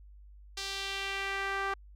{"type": "tone with band-pass filter sweep", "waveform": "sawtooth", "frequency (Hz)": 392, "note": "G4", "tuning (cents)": 0, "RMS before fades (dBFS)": -35, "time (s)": [0.57, 1.74], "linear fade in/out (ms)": 5, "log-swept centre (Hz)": [4700, 1300], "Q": 1.6, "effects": ["added 50 Hz sine -50 dBFS peak until 1.95 s"]}